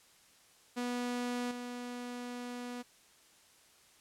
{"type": "tone with level steps", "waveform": "sawtooth", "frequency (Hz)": 244.5, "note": "B3", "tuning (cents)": -17, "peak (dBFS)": [-30, -36], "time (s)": [0.76, 2.83], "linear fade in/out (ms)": 20, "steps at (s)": 1.51, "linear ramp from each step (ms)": 2, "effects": ["white hiss -63 dBFS RMS until 4 s", "low-pass 10000 Hz 12 dB/octave"]}